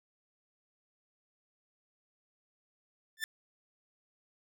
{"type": "tone with exponential growth", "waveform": "sawtooth", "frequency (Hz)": 1771, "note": "A6", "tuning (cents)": 11, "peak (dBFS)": -26, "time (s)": [3.17, 3.24], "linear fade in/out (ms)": 1, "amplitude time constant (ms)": 15, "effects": []}